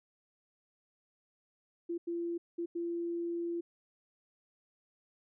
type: tone bursts at uneven times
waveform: sine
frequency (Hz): 341.3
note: F4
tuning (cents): -40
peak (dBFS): -33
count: 4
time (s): 1.89-1.98 / 2.07-2.38 / 2.58-2.66 / 2.75-3.61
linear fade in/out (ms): 10
effects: none